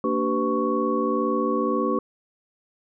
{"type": "tone cluster", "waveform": "sine", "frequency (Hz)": [229.4, 291.3, 386.3, 501, 1112], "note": ["A#3", "D4", "G4", "B4", "C#6"], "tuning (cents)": [-28, -14, -25, 25, 5], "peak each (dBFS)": -27, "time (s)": [0.04, 1.99], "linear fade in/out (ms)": 2, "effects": []}